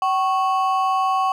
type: ring-modulated tone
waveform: triangle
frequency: 932.3 Hz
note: A#5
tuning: in tune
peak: -12 dBFS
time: 0.02-1.32 s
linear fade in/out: 2 ms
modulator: 170 Hz
effects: none